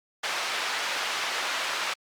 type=band-pass noise; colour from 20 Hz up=pink; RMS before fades=-30 dBFS; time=0.23-1.94 s; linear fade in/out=10 ms; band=950 to 4700 Hz; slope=12 dB/octave; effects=Opus 48 kbps